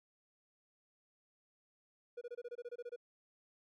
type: tone bursts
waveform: triangle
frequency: 482 Hz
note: B4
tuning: 42 cents flat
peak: -40 dBFS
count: 12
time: 2.17-2.962 s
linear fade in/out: 10 ms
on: 44 ms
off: 24 ms
effects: none